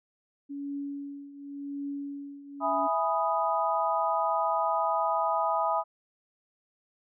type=tone with tremolo; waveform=sine; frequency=282.4 Hz; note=C#4; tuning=32 cents sharp; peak=-31 dBFS; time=0.49-2.88 s; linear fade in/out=20 ms; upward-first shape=triangle; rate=0.9 Hz; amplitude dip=80%
type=chord; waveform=sine; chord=E major seventh; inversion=none; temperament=equal; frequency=659.3 / 830.6 / 987.8 / 1244.5 Hz; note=E5 / G#5 / B5 / D#6; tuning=0 / 0 / 0 / 0 cents; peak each=-30 dBFS; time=2.6-5.84 s; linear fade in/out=50 ms
effects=none